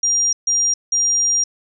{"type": "tone bursts at uneven times", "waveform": "sine", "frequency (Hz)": 5700, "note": "F8", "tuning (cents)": 34, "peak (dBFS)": -14, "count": 3, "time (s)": [[0.03, 0.33], [0.47, 0.74], [0.92, 1.44]], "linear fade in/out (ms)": 5, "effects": []}